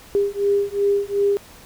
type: beating tone pair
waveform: sine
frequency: 401.3 / 404 Hz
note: G4 / G#4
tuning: +41 / -48 cents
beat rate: 2.7 Hz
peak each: -20 dBFS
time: 0.15-1.37 s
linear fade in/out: 0 ms
effects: pink hiss -45 dBFS RMS until 1.65 s